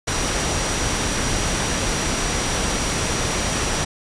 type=tone in noise; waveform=sine; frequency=5790 Hz; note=F#8; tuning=38 cents flat; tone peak=-31 dBFS; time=0.07-3.85 s; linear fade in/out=10 ms; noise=pink; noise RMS=-22 dBFS; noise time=0.07-3.85 s; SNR=-12 dB; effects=resampled to 22050 Hz